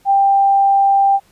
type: tone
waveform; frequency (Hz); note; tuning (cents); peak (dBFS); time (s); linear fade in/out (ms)
sine; 790; G5; +13; -9; 0.05-1.2; 50
effects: pink hiss -54 dBFS RMS until 1.31 s + resampled to 32000 Hz